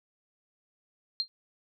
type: tone with exponential decay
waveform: sine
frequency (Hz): 4186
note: C8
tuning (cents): 0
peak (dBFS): -22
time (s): 1.2-1.28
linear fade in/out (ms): 0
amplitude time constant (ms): 17
effects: none